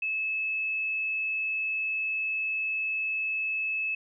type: tone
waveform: sine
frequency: 2600 Hz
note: E7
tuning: 24 cents flat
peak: -27 dBFS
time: 0.02-3.95 s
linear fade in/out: 5 ms
effects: none